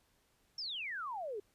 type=exponential sweep; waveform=sine; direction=down; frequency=5588 to 388.3 Hz; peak=-38 dBFS; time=0.58-1.4 s; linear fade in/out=5 ms; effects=pink hiss -73 dBFS RMS until 1.54 s + resampled to 32000 Hz